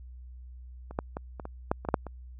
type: clicks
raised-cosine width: 1 ms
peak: -28 / -14 / -20 / -24 / -24 / -11 / -24 / -14 / -8 / -25 dBFS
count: 10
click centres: 0.91 / 0.989 / 1.169 / 1.398 / 1.454 / 1.715 / 1.85 / 1.888 / 1.942 / 2.067 s
effects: added 62 Hz sine -43 dBFS peak until 2.39 s